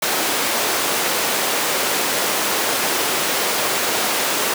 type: high-pass noise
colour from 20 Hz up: pink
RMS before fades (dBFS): -20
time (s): 0.02-4.54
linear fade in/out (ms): 5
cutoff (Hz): 390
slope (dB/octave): 12
effects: none